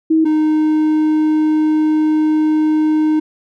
sine / triangle tone pair in turn, 318.9 / 309.1 Hz, D#4 / D#4, +43 / -11 cents, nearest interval minor second, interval 54 cents, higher first, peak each -9 dBFS, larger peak neither, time 0.1-0.25 / 0.25-3.2 s, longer second, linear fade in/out 10 ms, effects none

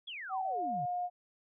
sine exponential sweep, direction down, 3500 to 126.4 Hz, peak -40 dBFS, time 0.07-0.86 s, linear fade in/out 10 ms
sine tone with pitch glide, 761 to 714.2 Hz, F#5 to F5, +48 to +39 cents, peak -32 dBFS, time 0.29-1.1 s, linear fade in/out 50 ms, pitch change -109 cents, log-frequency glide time 0.5-0.56 s
effects none

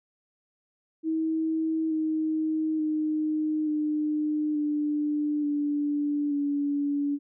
sine tone with pitch steps, 320 / 314.1 / 308.4 / 302.7 / 297.2 / 291.8 / 286.4 Hz, D#4 / D#4 / D#4 / D#4 / D4 / D4 / D4, +49 / +16 / -15 / -48 / +21 / -11 / -43 cents, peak -24 dBFS, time 1.03-7.19 s, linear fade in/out 50 ms, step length 880 ms, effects none

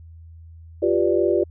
sine chord, G dominant seventh, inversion third, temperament equal, 349.2 / 392 / 493.9 / 587.3 Hz, F4 / G4 / B4 / D5, 0 / 0 / 0 / 0 cents, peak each -20 / -21 / -25 / -23 dBFS, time 0.82-1.44 s, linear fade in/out 10 ms, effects added 82 Hz sine -40 dBFS peak until 1.5 s

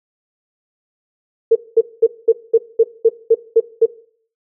sine tone bursts, 454.1 Hz, A#4, 45 cents flat, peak -5 dBFS, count 10, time 1.51-3.86 s, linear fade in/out 10 ms, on 46 ms, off 210 ms, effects noise-tail reverb RT60 0.5 s tail -18 dB re dry

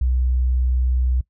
sine tone, 62.8 Hz, B1, 30 cents sharp, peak -16 dBFS, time 0.01-1.21 s, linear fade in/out 5 ms, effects noise-tail reverb RT60 0.1 s tail -20 dB re dry

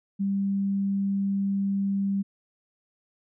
sine tone, 197.3 Hz, G3, 11 cents sharp, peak -23 dBFS, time 0.19-2.23 s, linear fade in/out 20 ms, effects none

